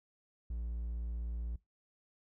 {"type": "tone", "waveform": "triangle", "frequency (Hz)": 58, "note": "A#1", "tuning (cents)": -8, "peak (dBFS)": -34, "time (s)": [0.5, 1.56], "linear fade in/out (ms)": 5, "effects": ["noise-tail reverb RT60 0.2 s tail -22 dB re dry"]}